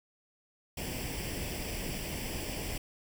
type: noise with comb filter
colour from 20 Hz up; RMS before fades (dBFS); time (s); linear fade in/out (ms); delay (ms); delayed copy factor
pink; -37; 0.77-2.78; 5; 0.38; +0.7
effects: none